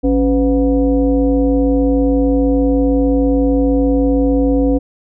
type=tone with frequency modulation; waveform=sine; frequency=277.2 Hz; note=C#4; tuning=in tune; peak=-10 dBFS; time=0.03-4.79 s; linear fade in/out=20 ms; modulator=224 Hz; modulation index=1; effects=none